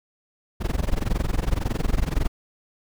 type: noise with amplitude modulation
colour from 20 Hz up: brown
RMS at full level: -19 dBFS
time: 0.6-2.28 s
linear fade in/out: 20 ms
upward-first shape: sine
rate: 21.8 Hz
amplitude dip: 95%
effects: none